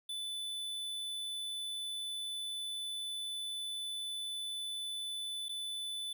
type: tone with dropouts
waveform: square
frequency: 3496 Hz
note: A7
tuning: 12 cents flat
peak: -38 dBFS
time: 0.09-6.13 s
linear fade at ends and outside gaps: 5 ms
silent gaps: 5.485-5.492 s
effects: none